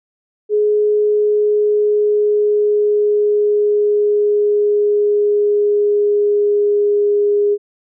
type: tone with pitch glide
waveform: sine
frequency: 420 to 410.9 Hz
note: G#4 to G#4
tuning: +19 to -18 cents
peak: -11 dBFS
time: 0.49-7.58 s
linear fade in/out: 50 ms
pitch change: -37 cents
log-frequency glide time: 0.94-7.46 s
effects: none